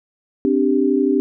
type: chord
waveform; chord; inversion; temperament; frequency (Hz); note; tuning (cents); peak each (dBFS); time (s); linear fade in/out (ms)
sine; C suspended second; none; equal; 261.6 / 293.7 / 392; C4 / D4 / G4; 0 / 0 / 0; -18; 0.45-1.2; 0
effects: none